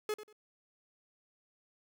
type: tone with echo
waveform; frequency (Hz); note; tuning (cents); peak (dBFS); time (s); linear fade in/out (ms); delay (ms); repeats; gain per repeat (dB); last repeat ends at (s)
45% pulse; 425; G#4; +40; -32; 0.09-0.14; 2; 94; 2; -13; 0.328
effects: none